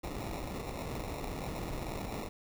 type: noise with sample-and-hold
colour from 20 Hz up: pink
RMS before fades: -39 dBFS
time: 0.03-2.29 s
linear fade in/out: 10 ms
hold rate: 1575 Hz
effects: none